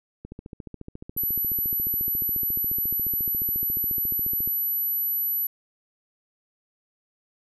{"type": "click train", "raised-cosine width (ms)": 3, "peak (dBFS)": -25, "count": 61, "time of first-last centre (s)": [0.25, 4.475], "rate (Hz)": 14.2}
{"type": "tone", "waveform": "sine", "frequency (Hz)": 11840, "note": "F#9", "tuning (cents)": 0, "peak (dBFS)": -23, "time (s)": [1.17, 5.47], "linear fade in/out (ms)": 5}
{"effects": []}